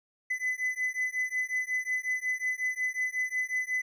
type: beating tone pair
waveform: triangle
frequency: 2009 / 2014.5 Hz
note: B6 / B6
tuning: +29 / +34 cents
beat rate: 5.5 Hz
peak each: -30 dBFS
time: 0.3-3.82 s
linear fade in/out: 10 ms
effects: none